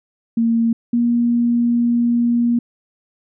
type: tone pair in turn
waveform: sine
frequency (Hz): 229.9 / 237.5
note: A#3 / A#3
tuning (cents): -24 / +33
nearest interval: minor second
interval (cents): 57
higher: second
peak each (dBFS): -13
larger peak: neither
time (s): 0.37-0.73 / 0.93-2.59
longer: second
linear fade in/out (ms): 5
effects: none